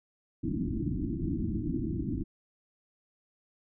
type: low-pass noise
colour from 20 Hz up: white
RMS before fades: -32 dBFS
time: 0.43-2.24 s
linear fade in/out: 10 ms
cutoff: 340 Hz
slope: 96 dB/octave
effects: none